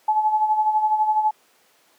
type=tone with tremolo; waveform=sine; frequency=859 Hz; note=A5; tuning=42 cents flat; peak=-14 dBFS; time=0.08-1.31 s; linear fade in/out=5 ms; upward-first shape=sine; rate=12 Hz; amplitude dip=60%; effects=pink hiss -58 dBFS RMS until 1.98 s + high-pass 400 Hz 12 dB/octave

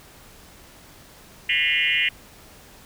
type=tone with frequency modulation; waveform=sine; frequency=2438 Hz; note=D#7; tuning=36 cents flat; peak=-18 dBFS; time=1.49-2.09 s; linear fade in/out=5 ms; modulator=154 Hz; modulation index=3.7; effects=pink hiss -48 dBFS RMS until 2.85 s

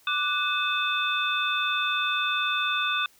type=tone cluster; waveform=sine; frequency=1178 / 1481 / 2579 / 3560 Hz; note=D6 / F#6 / E7 / A7; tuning=+5 / +1 / -39 / +20 cents; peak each=-29 dBFS; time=0.07-3.06 s; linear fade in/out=2 ms; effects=white hiss -59 dBFS RMS until 3.19 s

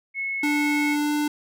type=tone; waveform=sine; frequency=2189 Hz; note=C#7; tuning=22 cents flat; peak=-25 dBFS; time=0.14-0.97 s; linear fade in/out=50 ms
type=tone with pitch glide; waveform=square; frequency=293.7 to 296.8 Hz; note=D4 to D4; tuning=0 to +18 cents; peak=-22 dBFS; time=0.43-1.28 s; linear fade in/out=5 ms; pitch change=+18 cents; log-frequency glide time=0.92-1.12 s
effects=none

